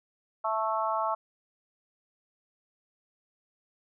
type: harmonic tone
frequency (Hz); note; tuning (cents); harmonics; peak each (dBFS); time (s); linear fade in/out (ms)
220; A3; 0; 3 / 4 / 5 / 6; -32 / -31 / -31 / -34; 0.44-1.15; 10
effects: none